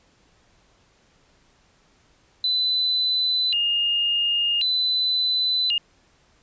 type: tone with vibrato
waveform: sine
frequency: 3371 Hz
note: G#7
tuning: 25 cents sharp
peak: -19 dBFS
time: 2.44-5.78 s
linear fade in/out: 2 ms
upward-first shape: square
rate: 0.46 Hz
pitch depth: 300 cents each way
effects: pink hiss -60 dBFS RMS until 6.42 s + resampled to 16000 Hz